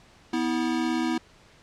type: tone pair together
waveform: square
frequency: 246.9 / 323.6 Hz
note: B3 / E4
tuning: 0 / -32 cents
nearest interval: perfect fourth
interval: 468 cents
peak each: -28 / -27 dBFS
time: 0.33-1.18 s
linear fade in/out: 5 ms
effects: pink hiss -55 dBFS RMS until 1.62 s + low-pass 6000 Hz 12 dB/octave